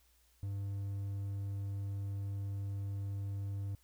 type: tone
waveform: triangle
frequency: 99.4 Hz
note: G2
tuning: 25 cents sharp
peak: -34 dBFS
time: 0.43-3.75 s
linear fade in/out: 0 ms
effects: added 60 Hz sine -69 dBFS peak until 3.83 s + white hiss -71 dBFS RMS until 3.83 s